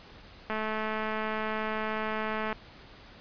click train, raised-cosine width 0.5 ms, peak -18 dBFS, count 441, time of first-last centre 0.5-2.528 s, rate 217 Hz, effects pink hiss -51 dBFS RMS until 3.2 s + resampled to 11025 Hz

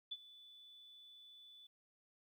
sine tone with ADSR envelope, 3477 Hz, A7, 21 cents flat, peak -39 dBFS, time 0.11-1.67 s, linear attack 11 ms, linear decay 42 ms, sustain -18 dB, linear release 6 ms, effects 13-bit

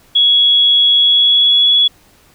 sine tone with pitch glide, 3348 to 3379 Hz, G#7 to G#7, +13 to +29 cents, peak -7 dBFS, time 0.15-1.88 s, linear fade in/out 10 ms, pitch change +16 cents, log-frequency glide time 0.95-1.65 s, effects pink hiss -49 dBFS RMS until 2.34 s

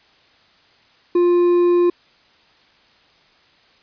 triangle tone with hard clipping, 350.7 Hz, F4, 7 cents sharp, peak -13 dBFS, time 1.15-1.9 s, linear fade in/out 5 ms, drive 7 dB, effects white hiss -54 dBFS RMS until 3.82 s + resampled to 11025 Hz

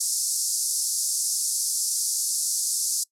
white band-pass noise, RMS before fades -26 dBFS, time 0-3.04 s, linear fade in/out 10 ms, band 4900 to 11000 Hz, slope 48 dB/octave, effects noise-tail reverb RT60 0.1 s tail -23 dB re dry

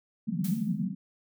white band-pass noise, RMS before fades -30 dBFS, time 0.27-0.95 s, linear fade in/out 20 ms, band 150 to 230 Hz, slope 96 dB/octave
blue noise with exponential decay, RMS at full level -38 dBFS, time 0.44-0.85 s, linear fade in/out 5 ms, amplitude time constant 87 ms
effects none

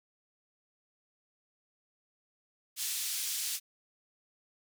white band-pass noise, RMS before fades -35 dBFS, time 2.76-3.6 s, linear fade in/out 50 ms, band 3100 to 12000 Hz, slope 12 dB/octave, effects none

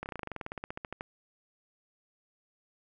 slowing click train, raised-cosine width 0.5 ms, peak -22 dBFS, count 20, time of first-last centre 0.03-1.009 s, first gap 29 ms, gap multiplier 1.06, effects none

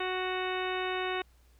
harmonic tone, 370 Hz, F#4, in tune, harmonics 1 / 2 / 3 / 4 / 5 / 6 / 7 / 8 / 10, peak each -34 / -37 / -39 / -40 / -41 / -42 / -42 / -43 / -44 dBFS, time 0-1.22 s, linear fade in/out 5 ms, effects added 60 Hz sine -59 dBFS peak until 1.59 s + pink hiss -68 dBFS RMS until 1.59 s

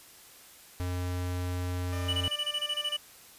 square tone, 90 Hz, F#2, 47 cents flat, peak -31 dBFS, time 0.8-2.28 s, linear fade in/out 0 ms
15% pulse tone with pitch glide, 599 to 592.1 Hz, D5 to D5, +34 to +14 cents, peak -34 dBFS, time 1.92-2.97 s, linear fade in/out 10 ms, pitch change -20 cents, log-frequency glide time 2.14-2.34 s
triangle tone bursts, 2960 Hz, F#7, in tune, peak -26 dBFS, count 12, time 2.08-2.97 s, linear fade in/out 10 ms, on 54 ms, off 22 ms
effects white hiss -53 dBFS RMS until 3.38 s + resampled to 32000 Hz

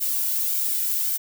violet noise with flanger, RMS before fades -24 dBFS, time 0-1.18 s, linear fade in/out 20 ms, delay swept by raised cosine 1.3 to 2.07 ms, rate 1.8 Hz, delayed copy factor +0.5, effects none

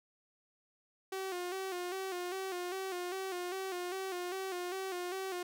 sawtooth tone with vibrato, 369 Hz, F#4, 5 cents flat, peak -33 dBFS, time 1.12-5.43 s, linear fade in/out 5 ms, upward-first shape square, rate 2.5 Hz, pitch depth 61 cents each way, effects none

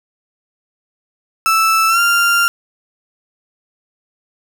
35% pulse tone with pitch glide, 1318.5 to 1391.3 Hz, E6 to F6, 0 to -7 cents, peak -9 dBFS, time 1.46-2.48 s, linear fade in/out 0 ms, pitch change +93 cents, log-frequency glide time 1.88-2 s, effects none

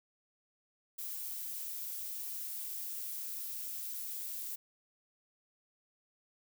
violet noise, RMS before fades -41 dBFS, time 0.98-4.56 s, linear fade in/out 10 ms, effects none

